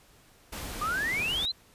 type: noise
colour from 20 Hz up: pink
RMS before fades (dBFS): -38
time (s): 0.52-1.46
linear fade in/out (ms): 10
type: exponential sweep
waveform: sine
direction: up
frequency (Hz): 1174.7 to 4192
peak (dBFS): -27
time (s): 0.81-1.52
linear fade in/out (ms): 10
effects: pink hiss -59 dBFS RMS until 1.74 s + resampled to 32000 Hz